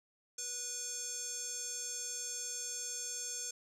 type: tone with band-pass filter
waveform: square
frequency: 490.1 Hz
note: B4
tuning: 13 cents flat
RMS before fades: -41 dBFS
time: 0.38-3.51 s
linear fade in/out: 5 ms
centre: 6800 Hz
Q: 8.7
effects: none